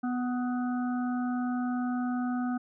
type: harmonic tone with a mistuned harmonic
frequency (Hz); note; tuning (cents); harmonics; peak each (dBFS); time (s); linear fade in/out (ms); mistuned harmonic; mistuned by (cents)
247.6; B3; +5; 1 / 3 / 5 / 6; -28 / -38 / -42 / -44; 0.03-2.58; 10; 5; +19
effects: none